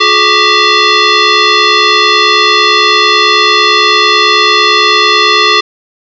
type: tone with frequency modulation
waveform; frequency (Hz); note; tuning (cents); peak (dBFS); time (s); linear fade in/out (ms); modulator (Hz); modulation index
sine; 1134; C#6; +39; -4; 0-5.61; 10; 779; 4.3
effects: none